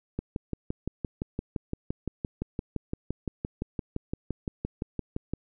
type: click train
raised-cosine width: 3 ms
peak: -17 dBFS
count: 31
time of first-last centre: 0.19-5.336 s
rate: 5.83 Hz
effects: none